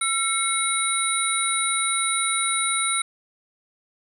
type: tone cluster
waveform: sine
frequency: 1351 / 2189 / 3843 / 9450 Hz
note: E6 / C#7 / B7 / D9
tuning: +42 / -22 / -48 / +10 cents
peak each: -27 / -27 / -28 / -24 dBFS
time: 0.01-3.02 s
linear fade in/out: 5 ms
effects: 9-bit